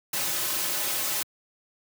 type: noise with comb filter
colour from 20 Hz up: white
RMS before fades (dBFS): -28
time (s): 0.13-1.23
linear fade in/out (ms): 5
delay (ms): 4.3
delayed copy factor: -0.65
effects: high-pass 150 Hz 12 dB/octave